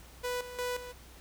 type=tone with tremolo; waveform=sawtooth; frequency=493.9 Hz; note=B4; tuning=in tune; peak=-28 dBFS; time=0.23-0.93 s; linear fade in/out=20 ms; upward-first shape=square; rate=2.8 Hz; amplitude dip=70%; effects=added 60 Hz sine -53 dBFS peak until 1.2 s + pink hiss -55 dBFS RMS until 1.2 s